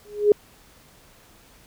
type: tone with exponential growth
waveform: sine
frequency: 415.3 Hz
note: G#4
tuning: in tune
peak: -8 dBFS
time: 0.05-0.32 s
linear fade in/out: 2 ms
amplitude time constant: 57 ms
effects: pink hiss -53 dBFS RMS until 1.66 s